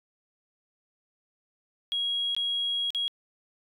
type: tone with dropouts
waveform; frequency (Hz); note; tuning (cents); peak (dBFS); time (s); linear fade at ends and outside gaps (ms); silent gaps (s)
sine; 3300; G#7; -12; -25; 1.92-3.08; 0; 2.349-2.365 / 2.904-2.948
effects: tanh soft clip ceiling -21 dBFS